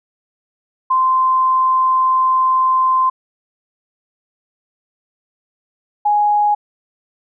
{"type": "tone pair in turn", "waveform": "sine", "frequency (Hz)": [1039, 831.4], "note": ["C6", "G#5"], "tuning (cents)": [-12, 2], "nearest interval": "major third", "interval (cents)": 386, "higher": "first", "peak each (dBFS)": -11, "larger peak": "neither", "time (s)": [[0.9, 3.1], [6.05, 6.55]], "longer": "first", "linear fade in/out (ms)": 10, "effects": []}